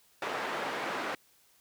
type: band-pass noise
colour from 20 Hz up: white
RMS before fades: -35 dBFS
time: 0.22-1.15 s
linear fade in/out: 2 ms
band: 290 to 1500 Hz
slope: 12 dB/octave
effects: white hiss -65 dBFS RMS until 1.6 s